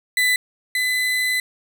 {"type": "tone pair in turn", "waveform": "35% pulse", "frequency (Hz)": [1998, 2011], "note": ["B6", "B6"], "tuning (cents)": [20, 31], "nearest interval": "unison", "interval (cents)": 11, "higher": "second", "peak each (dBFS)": [-14, -17], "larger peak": "first", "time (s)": [[0.17, 0.36], [0.75, 1.4]], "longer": "second", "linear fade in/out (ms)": 2, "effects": []}